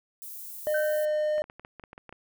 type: high-pass noise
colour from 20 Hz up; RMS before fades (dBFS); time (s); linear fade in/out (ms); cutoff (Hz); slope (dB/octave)
white; -41; 0.22-1.05; 0; 12000; 12
type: tone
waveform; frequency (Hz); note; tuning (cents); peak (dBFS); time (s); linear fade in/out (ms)
triangle; 608; D#5; -40; -22; 0.67-1.42; 0
type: tone with exponential decay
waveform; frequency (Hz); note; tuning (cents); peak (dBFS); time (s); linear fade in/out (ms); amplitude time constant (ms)
sine; 1540; G6; -31; -27; 0.74-1.34; 5; 130
type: clicks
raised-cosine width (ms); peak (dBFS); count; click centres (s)
0.5; -29; 11; 1.381 / 1.441 / 1.499 / 1.596 / 1.649 / 1.797 / 1.838 / 1.931 / 1.979 / 2.093 / 2.126
effects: none